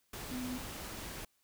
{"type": "tone in noise", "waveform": "sine", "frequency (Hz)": 251.5, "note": "B3", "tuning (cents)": 32, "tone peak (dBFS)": -37, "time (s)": [0.31, 0.58], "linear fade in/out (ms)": 5, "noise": "pink", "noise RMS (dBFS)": -44, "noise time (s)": [0.13, 1.25], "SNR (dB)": 4, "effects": ["white hiss -75 dBFS RMS until 1.43 s"]}